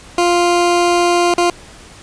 20% pulse tone with dropouts, 349.2 Hz, F4, in tune, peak -6 dBFS, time 0.18-1.5 s, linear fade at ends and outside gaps 2 ms, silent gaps 1.34-1.38 s, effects pink hiss -39 dBFS RMS until 2.02 s + resampled to 22050 Hz

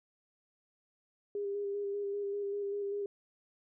sine tone with vibrato, 403.6 Hz, G#4, 49 cents flat, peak -33 dBFS, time 1.35-3.06 s, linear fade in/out 2 ms, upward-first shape square, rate 5.1 Hz, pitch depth 18 cents each way, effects none

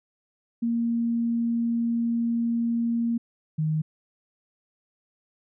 sine tone pair in turn, 233.1 / 155.58 Hz, A#3 / D#3, 0 / 0 cents, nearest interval perfect fifth, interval 700 cents, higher first, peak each -22 dBFS, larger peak neither, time 0.62-3.18 / 3.58-3.82 s, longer first, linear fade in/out 10 ms, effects none

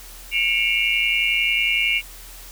sine tone cluster, 2195 / 2364 / 2733 / 2844 Hz, C#7 / D7 / F7 / F7, -18 / +11 / -38 / +31 cents, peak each -23 dBFS, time 0.31-2.02 s, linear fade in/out 50 ms, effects added 40 Hz sine -41 dBFS peak until 2.51 s + white hiss -42 dBFS RMS until 2.51 s

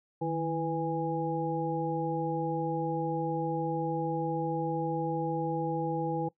harmonic tone with a mistuned harmonic, 164.81 Hz, E3, in tune, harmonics 1 / 2 / 3 / 5, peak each -34 / -34 / -34 / -34 dBFS, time 0.21-6.29 s, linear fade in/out 10 ms, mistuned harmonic 1, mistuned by -93 cents, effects noise-tail reverb RT60 0.1 s tail -20 dB re dry

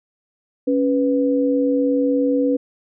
sine tone pair together, 277.2 / 493.9 Hz, C#4 / B4, 0 / 0 cents, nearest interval minor seventh, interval 1000 cents, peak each -17 / -19 dBFS, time 0.67-2.57 s, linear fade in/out 10 ms, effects none

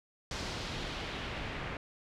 pink noise with low-pass filter sweep, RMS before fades -39 dBFS, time 0.31-1.77 s, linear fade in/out 2 ms, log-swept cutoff 5400 to 2300 Hz, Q 1.4, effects none

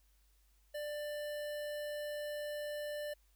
square tone with notch filter, 592 Hz, D5, 14 cents sharp, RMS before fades -41 dBFS, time 0.74-3.14 s, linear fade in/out 10 ms, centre 6600 Hz, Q 1.9, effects added 50 Hz sine -67 dBFS peak until 3.35 s + white hiss -75 dBFS RMS until 3.35 s

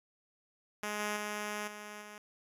5% pulse tone with level steps, 209.2 Hz, G#3, 13 cents sharp, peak -24 / -22 / -25 / -33 / -36 dBFS, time 0.83-2.18 s, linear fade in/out 2 ms, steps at 0.99 / 1.16 / 1.67 / 2.01 s, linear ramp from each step 10 ms, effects resampled to 32000 Hz

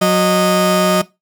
30% pulse tone pair together, 183.39 / 619 Hz, F#3 / D#5, -15 / -9 cents, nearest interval octave + major sixth, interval 2106 cents, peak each -11 dBFS, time 0.01-1.02 s, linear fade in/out 10 ms, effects noise-tail reverb RT60 0.2 s tail -18 dB re dry

